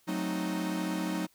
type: chord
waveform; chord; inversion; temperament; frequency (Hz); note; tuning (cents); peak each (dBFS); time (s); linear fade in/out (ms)
45% pulse; F# diminished seventh; none; equal; 185 / 220 / 261.6 / 311.1; F#3 / A3 / C4 / Eb4; 0 / 0 / 0 / 0; -34 / -39 / -40 / -34; 0.07-1.27; 20
effects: white hiss -66 dBFS RMS until 1.34 s